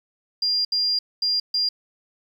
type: tone bursts at uneven times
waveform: sine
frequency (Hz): 4800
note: D8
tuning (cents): +37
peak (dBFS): -19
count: 4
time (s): 0.42-0.65 / 0.72-0.99 / 1.22-1.4 / 1.54-1.69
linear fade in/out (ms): 5
effects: 8-bit